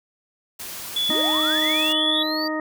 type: noise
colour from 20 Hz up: white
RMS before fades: -34 dBFS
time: 0.59-1.93 s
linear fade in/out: 10 ms
type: tone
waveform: sine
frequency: 3428 Hz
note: A7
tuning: 46 cents flat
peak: -20 dBFS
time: 0.96-2.23 s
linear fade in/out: 5 ms
type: linear sweep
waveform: triangle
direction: up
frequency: 174.61 to 4700 Hz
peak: -25 dBFS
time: 1.09-2.48 s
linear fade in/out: 5 ms
type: harmonic tone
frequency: 310.6 Hz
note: D#4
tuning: 3 cents flat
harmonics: 1 / 2 / 3 / 4 / 6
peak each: -26 / -29 / -34 / -32 / -31 dBFS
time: 1.1-2.6 s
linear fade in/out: 2 ms
effects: none